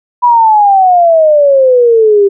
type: exponential sweep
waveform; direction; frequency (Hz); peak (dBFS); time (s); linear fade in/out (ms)
sine; down; 987.8 to 392; -3; 0.22-2.29; 20
effects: none